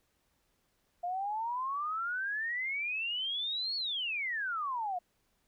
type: exponential two-way sweep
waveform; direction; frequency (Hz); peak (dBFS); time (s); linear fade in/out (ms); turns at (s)
sine; up then down; 692 to 4435 to 692; -32; 1.03-4.99; 10; 3.76
effects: pink hiss -75 dBFS RMS until 5.47 s